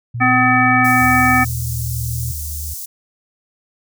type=tone; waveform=sine; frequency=119 Hz; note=A#2; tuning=36 cents sharp; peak=-21 dBFS; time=0.14-2.32 s; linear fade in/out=10 ms
type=harmonic tone; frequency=253.6 Hz; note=B3; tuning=46 cents sharp; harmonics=1 / 3 / 5 / 7 / 9; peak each=-17 / -17 / -17 / -17 / -17 dBFS; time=0.2-1.45 s; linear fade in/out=20 ms
type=high-pass noise; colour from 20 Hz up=white; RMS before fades=-29 dBFS; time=0.84-2.86 s; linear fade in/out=10 ms; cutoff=5600 Hz; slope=24 dB/octave
type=tone with pitch glide; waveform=sine; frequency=77.78 to 74.7 Hz; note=D#2 to D2; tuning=0 to +30 cents; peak=-25 dBFS; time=1.01-2.74 s; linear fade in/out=5 ms; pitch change=-70 cents; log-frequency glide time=2.26-2.44 s
effects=none